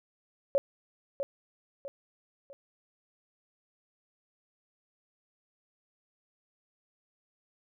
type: tone with echo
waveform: sine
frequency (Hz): 555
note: C#5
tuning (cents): +2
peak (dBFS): -21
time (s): 0.55-0.58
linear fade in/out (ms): 0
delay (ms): 650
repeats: 3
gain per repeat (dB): -8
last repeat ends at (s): 2.53
effects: none